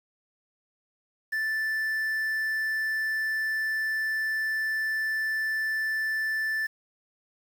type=tone with quantisation; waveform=triangle; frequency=1760 Hz; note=A6; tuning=in tune; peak=-24 dBFS; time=1.32-6.67 s; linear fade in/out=10 ms; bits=8; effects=none